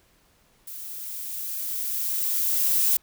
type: noise with level ramp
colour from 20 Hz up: violet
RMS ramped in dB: -38 to -20 dBFS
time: 0.67-2.97 s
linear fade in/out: 5 ms
effects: pink hiss -62 dBFS RMS until 3.02 s